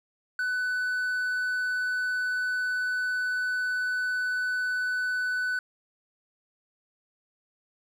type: tone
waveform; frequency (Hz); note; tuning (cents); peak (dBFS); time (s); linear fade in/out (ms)
triangle; 1497; F#6; +20; -24; 0.39-5.59; 2
effects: none